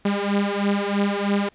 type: beating tone pair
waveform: sawtooth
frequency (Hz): 200 / 203.1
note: G3 / G#3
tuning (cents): +35 / -38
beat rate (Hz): 3.1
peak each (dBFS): -19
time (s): 0.05-1.49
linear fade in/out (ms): 5
effects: pink hiss -58 dBFS RMS until 1.54 s + resampled to 8000 Hz